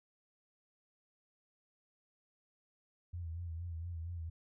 sine tone with vibrato, 84.4 Hz, E2, 41 cents sharp, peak -39 dBFS, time 3.13-4.3 s, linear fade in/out 10 ms, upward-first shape sine, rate 4.3 Hz, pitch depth 68 cents each way, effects none

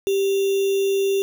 sine tone with sample-and-hold, 392 Hz, G4, in tune, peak -17 dBFS, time 0.07-1.22 s, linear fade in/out 0 ms, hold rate 3150 Hz, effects none

